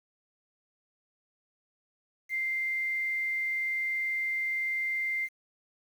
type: tone with quantisation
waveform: sine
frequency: 2093 Hz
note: C7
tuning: in tune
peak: -28 dBFS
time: 2.29-5.29 s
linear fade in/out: 50 ms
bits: 9
effects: none